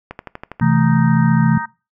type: click train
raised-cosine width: 0.5 ms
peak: -14 dBFS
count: 7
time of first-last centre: 0.11-0.598 s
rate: 12.3 Hz
type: chord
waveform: sine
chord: A minor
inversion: first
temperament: equal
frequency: 130.81 / 164.81 / 220 Hz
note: C3 / E3 / A3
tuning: 0 / 0 / 0 cents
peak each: -16 / -15 / -16 dBFS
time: 0.61-1.58 s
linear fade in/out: 5 ms
type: harmonic tone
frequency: 311.1 Hz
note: D#4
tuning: in tune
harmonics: 3 / 4 / 5 / 6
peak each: -24 / -31 / -28 / -33 dBFS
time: 0.61-1.66 s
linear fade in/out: 10 ms
effects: noise-tail reverb RT60 0.3 s tail -22 dB re dry